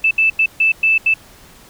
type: tone bursts at uneven times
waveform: sine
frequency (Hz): 2637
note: E7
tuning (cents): 0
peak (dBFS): -10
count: 6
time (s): 0.04-0.11 / 0.18-0.3 / 0.39-0.46 / 0.6-0.72 / 0.83-0.98 / 1.06-1.14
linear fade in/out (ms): 5
effects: pink hiss -44 dBFS RMS until 1.69 s